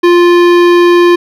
sine tone with hard clipping, 349.2 Hz, F4, in tune, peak -5 dBFS, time 0.03-1.16 s, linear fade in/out 10 ms, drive 17 dB, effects none

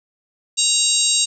harmonic tone with a mistuned harmonic, 932.3 Hz, A#5, in tune, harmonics 3 / 4 / 5 / 6 / 7 / 8 / 9, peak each -26 / -20 / -24 / -26 / -24 / -20 / -23 dBFS, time 0.57-1.26 s, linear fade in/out 20 ms, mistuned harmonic 4, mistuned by +37 cents, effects none

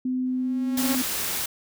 sine tone, 255 Hz, C4, 44 cents flat, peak -23 dBFS, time 0.05-1.02 s, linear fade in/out 5 ms
sawtooth tone with exponential growth, 272.8 Hz, C#4, 28 cents flat, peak -21 dBFS, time 0.26-0.95 s, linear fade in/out 0 ms, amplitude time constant 150 ms
white noise, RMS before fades -28 dBFS, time 0.77-1.46 s, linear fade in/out 5 ms
effects none

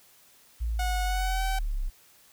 sine linear sweep, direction down, 58.27 to 31.47 Hz, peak -26 dBFS, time 0.6-1.9 s, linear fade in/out 20 ms
sawtooth tone with pitch glide, 731 to 766.5 Hz, F#5 to G5, -21 to -39 cents, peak -26 dBFS, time 0.79-1.59 s, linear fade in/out 5 ms, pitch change +82 cents, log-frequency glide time 1.04-1.43 s
effects white hiss -58 dBFS RMS until 2.32 s

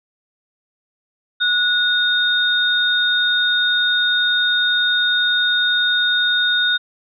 sine tone pair together, 1462 / 3690 Hz, F#6 / A#7, -21 / -18 cents, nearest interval octave + major third, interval 1603 cents, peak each -17 dBFS, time 1.4-6.78 s, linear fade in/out 20 ms, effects none

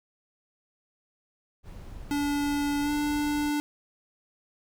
brown noise, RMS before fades -42 dBFS, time 1.63-3.51 s, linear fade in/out 50 ms
square tone with pitch glide, 288.1 to 294.3 Hz, D4 to D4, -33 to +4 cents, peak -26 dBFS, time 2.11-3.6 s, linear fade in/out 0 ms, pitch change +37 cents, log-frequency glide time 2.82-2.91 s
effects none

